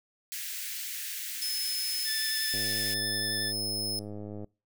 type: high-pass noise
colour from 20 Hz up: white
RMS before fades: -37 dBFS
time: 0.32-2.94 s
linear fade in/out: 0 ms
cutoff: 1600 Hz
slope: 48 dB/octave
type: tone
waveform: sawtooth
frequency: 5190 Hz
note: E8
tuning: 28 cents flat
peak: -28 dBFS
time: 1.42-3.99 s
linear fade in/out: 0 ms
type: tone with vibrato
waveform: 25% pulse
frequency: 1760 Hz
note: A6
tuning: in tune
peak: -30 dBFS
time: 2.04-3.53 s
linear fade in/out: 50 ms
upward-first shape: sine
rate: 11 Hz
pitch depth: 16 cents each way
type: click train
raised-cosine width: 2 ms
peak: -28 dBFS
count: 199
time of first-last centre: 2.54-4.444 s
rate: 104 Hz
effects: noise-tail reverb RT60 0.3 s tail -25 dB re dry